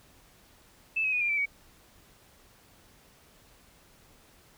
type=tone with pitch steps; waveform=sine; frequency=2628 / 2549 / 2472 / 2397 / 2325 / 2255 Hz; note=E7 / D#7 / D#7 / D7 / D7 / C#7; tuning=-6 / +41 / -12 / +35 / -18 / +29 cents; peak=-25 dBFS; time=0.96-1.458 s; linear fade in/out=10 ms; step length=83 ms; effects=pink hiss -59 dBFS RMS until 4.57 s